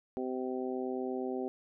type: harmonic tone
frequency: 128.5 Hz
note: C3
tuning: 31 cents flat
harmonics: 2 / 3 / 4 / 5 / 6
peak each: -37 / -36 / -42 / -46 / -44 dBFS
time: 0.17-1.48 s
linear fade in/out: 0 ms
effects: none